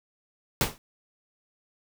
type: noise with exponential decay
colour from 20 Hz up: pink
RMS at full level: -19 dBFS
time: 0.61-0.78 s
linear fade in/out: 1 ms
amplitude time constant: 36 ms
effects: none